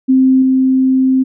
sine tone with level steps, 261.6 Hz, C4, in tune, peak -6 / -8 dBFS, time 0.08-1.24 s, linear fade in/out 20 ms, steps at 0.42 s, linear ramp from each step 2 ms, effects none

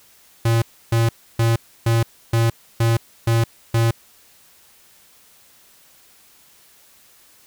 square tone bursts, 115 Hz, A#2, 23 cents flat, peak -15 dBFS, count 8, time 0.45-3.91 s, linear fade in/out 5 ms, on 170 ms, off 300 ms, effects white hiss -52 dBFS RMS until 7.46 s

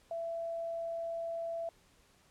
sine tone, 668 Hz, E5, 23 cents sharp, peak -35 dBFS, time 0.11-1.69 s, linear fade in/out 2 ms, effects pink hiss -66 dBFS RMS until 2.3 s + low-pass 11000 Hz 12 dB/octave

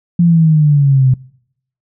sine exponential sweep, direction down, 174.61 to 127.5 Hz, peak -6 dBFS, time 0.19-1.14 s, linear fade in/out 5 ms, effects noise-tail reverb RT60 0.7 s tail -24 dB re dry

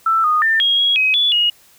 sine tone with pitch steps, 1328 / 1234 / 1793 / 3276 / 3311 / 2533 / 3436 / 2879 Hz, E6 / D#6 / A6 / G#7 / G#7 / D#7 / A7 / F#7, +12 / -15 / +32 / -24 / -6 / +30 / -42 / -48 cents, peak -12 dBFS, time 0.06-1.5 s, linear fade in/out 5 ms, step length 180 ms, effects white hiss -50 dBFS RMS until 1.78 s

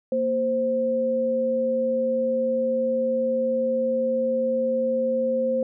sine tone pair together, 233.1 / 523.3 Hz, A#3 / C5, 0 / 0 cents, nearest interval octave + major second, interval 1400 cents, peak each -28 / -21 dBFS, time 0.12-5.63 s, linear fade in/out 2 ms, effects none

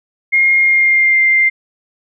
sine tone with pitch glide, 2136 to 2096 Hz, C7 to C7, +35 to +2 cents, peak -8 dBFS, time 0.32-1.5 s, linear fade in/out 20 ms, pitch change -33 cents, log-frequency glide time 0.57-1.24 s, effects none

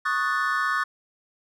triangle chord, D# half-diminished seventh, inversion third, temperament equal, 1108.7 / 1244.5 / 1480 / 1760 Hz, C#6 / D#6 / F#6 / A6, 0 / 0 / 0 / 0 cents, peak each -26 dBFS, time 0.05-0.84 s, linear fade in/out 10 ms, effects none

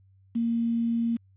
sine tone with quantisation, 231.9 Hz, A#3, 9 cents flat, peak -23 dBFS, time 0.35-1.17 s, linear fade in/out 10 ms, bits 8, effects added 96 Hz sine -56 dBFS peak until 1.36 s + resampled to 8000 Hz

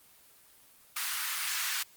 pink high-pass noise, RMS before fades -33 dBFS, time 0.96-1.83 s, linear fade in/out 5 ms, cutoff 1300 Hz, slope 24 dB/octave, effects white hiss -59 dBFS RMS until 1.96 s + Opus 24 kbps

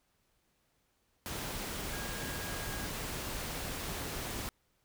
sine tone in noise, 1637 Hz, G#6, 25 cents flat, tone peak -46 dBFS, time 1.93-2.86 s, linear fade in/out 0 ms, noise pink, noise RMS -39 dBFS, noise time 1.26-4.49 s, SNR -10 dB, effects pink hiss -75 dBFS RMS until 4.84 s

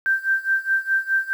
sine tone with tremolo, 1568 Hz, G6, in tune, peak -15 dBFS, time 0.06-1.33 s, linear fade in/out 0 ms, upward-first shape sine, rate 4.8 Hz, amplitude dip 90%, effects 8-bit

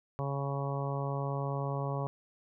harmonic tone, 139.2 Hz, C#3, 8 cents sharp, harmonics 1 / 2 / 3 / 4 / 5 / 6 / 7 / 8, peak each -33 / -45 / -41 / -40 / -43 / -45 / -43 / -43 dBFS, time 0.19-2.07 s, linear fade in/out 0 ms, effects none

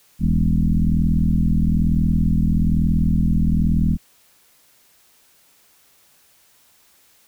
sine tone with frequency modulation, 111.4 Hz, A2, 22 cents sharp, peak -14 dBFS, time 0.19-3.98 s, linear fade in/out 50 ms, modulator 41.1 Hz, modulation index 2.9, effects white hiss -56 dBFS RMS until 7.27 s

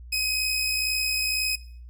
sawtooth tone pair together, 2525 / 5112 Hz, D#7 / D#8, +25 / +46 cents, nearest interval octave, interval 1221 cents, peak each -22 / -25 dBFS, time 0.12-1.56 s, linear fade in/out 10 ms, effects noise-tail reverb RT60 0.5 s tail -19 dB re dry + added 60 Hz sine -40 dBFS peak until 1.89 s

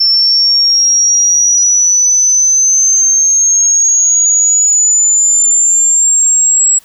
sine exponential sweep, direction up, 5370 to 7720 Hz, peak -6 dBFS, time 0-6.79 s, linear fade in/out 10 ms, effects white hiss -45 dBFS RMS until 6.84 s

